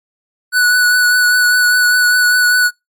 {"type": "tone with vibrato", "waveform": "square", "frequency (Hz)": 1479, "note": "F#6", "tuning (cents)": -1, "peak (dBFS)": -9, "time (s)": [0.52, 2.71], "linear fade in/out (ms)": 50, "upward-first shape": "triangle", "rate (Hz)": 5, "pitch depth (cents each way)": 20, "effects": ["noise-tail reverb RT60 0.2 s tail -25 dB re dry", "MP3 64 kbps"]}